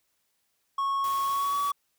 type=tone with pitch glide; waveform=triangle; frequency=1100 to 1136.8 Hz; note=C#6 to C#6; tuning=-14 to +43 cents; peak=-23 dBFS; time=0.78-1.72 s; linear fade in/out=5 ms; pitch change=+57 cents; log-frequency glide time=1.25-1.61 s
type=noise; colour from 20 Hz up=white; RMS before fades=-42 dBFS; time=1.04-1.71 s; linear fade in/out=2 ms
effects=white hiss -74 dBFS RMS until 1.98 s